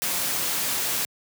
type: noise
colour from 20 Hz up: white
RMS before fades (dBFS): -26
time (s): 0.02-1.05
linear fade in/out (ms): 0
effects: high-pass 100 Hz 12 dB/octave